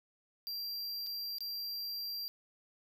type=tone with dropouts; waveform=square; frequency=4736 Hz; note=D8; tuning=14 cents sharp; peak=-38 dBFS; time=0.47-2.28 s; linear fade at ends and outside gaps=0 ms; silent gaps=1.065-1.069 / 1.384-1.406 s; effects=none